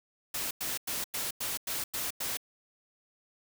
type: noise bursts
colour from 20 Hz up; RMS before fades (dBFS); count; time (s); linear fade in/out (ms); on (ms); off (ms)
white; -34; 8; 0.34-2.372; 5; 170; 96
effects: none